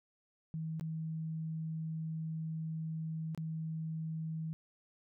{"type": "tone with dropouts", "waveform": "sine", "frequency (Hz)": 160, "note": "D#3", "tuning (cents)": 49, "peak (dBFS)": -36, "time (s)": [0.54, 4.53], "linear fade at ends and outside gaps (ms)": 0, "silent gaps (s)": [[0.797, 0.81], [3.348, 3.376]], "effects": []}